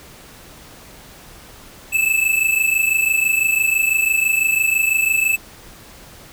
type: tone pair together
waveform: square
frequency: 2611 / 2637 Hz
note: E7 / E7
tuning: -17 / 0 cents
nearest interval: unison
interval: 17 cents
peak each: -18 / -19 dBFS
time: 1.92-5.37 s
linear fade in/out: 20 ms
effects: pink hiss -42 dBFS RMS until 6.32 s